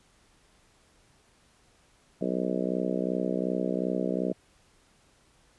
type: harmonic tone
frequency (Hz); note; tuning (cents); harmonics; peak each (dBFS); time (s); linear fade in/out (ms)
62.7; B1; +27; 3 / 4 / 5 / 6 / 7 / 8 / 9 / 10; -32 / -33 / -34 / -35 / -35 / -36 / -37 / -37; 2.21-4.33; 5
effects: pink hiss -63 dBFS RMS until 5.58 s + resampled to 24000 Hz